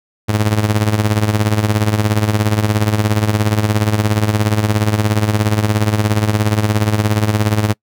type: tone with tremolo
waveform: sawtooth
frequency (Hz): 106.3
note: G#2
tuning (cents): +41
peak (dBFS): -5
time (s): 0.28-7.74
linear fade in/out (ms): 20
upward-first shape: triangle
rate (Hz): 17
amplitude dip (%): 80
effects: noise-tail reverb RT60 0.1 s tail -26 dB re dry